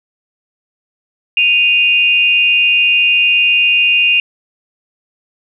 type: tone pair together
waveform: sine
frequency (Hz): 2487 / 2794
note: D#7 / F7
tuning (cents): -1 / 0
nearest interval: major second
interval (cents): 201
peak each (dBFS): -11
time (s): 1.37-4.2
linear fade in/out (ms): 2
effects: none